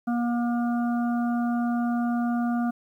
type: harmonic tone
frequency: 238.4 Hz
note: A#3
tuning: 39 cents sharp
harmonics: 1 / 3 / 5 / 6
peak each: -23 / -32 / -39 / -39 dBFS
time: 0.07-2.71 s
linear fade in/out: 10 ms
effects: 10-bit